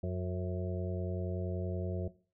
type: harmonic tone with a mistuned harmonic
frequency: 90.4 Hz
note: F#2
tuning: 40 cents flat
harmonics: 1 / 2 / 4 / 5 / 6 / 7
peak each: -35 / -38 / -42 / -45 / -44 / -45 dBFS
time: 0.03-2.08 s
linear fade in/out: 5 ms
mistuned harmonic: 7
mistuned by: +56 cents
effects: noise-tail reverb RT60 0.4 s tail -18 dB re dry